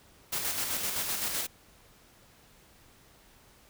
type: noise with tremolo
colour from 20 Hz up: white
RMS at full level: -31 dBFS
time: 0.32-1.47 s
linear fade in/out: 10 ms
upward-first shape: square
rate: 7.8 Hz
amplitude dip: 35%
effects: pink hiss -59 dBFS RMS until 3.69 s